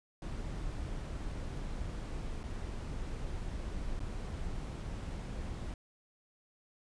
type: noise with dropouts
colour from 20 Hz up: brown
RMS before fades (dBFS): -39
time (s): 0.22-5.74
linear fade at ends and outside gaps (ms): 2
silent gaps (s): 2.433-2.437 / 3.994-4.002
effects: resampled to 22050 Hz